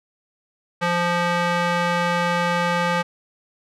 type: tone with band-pass filter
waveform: square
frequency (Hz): 174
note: F3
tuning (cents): -6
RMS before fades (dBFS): -21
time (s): 0.81-3.03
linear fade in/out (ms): 20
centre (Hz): 1400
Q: 0.8
effects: none